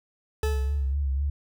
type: tone with exponential decay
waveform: 40% pulse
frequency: 433.9 Hz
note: A4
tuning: 24 cents flat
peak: -25 dBFS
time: 0.43-0.94 s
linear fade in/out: 2 ms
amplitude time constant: 110 ms
type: tone with vibrato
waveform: sine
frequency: 69.3 Hz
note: C#2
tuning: in tune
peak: -23 dBFS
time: 0.43-1.3 s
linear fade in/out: 5 ms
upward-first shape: sine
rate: 4 Hz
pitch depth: 64 cents each way
effects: none